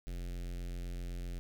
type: tone with notch filter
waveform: square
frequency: 43.91 Hz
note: F1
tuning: 10 cents sharp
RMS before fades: -40 dBFS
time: 0.07-1.39 s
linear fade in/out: 0 ms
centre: 1000 Hz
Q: 0.74
effects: none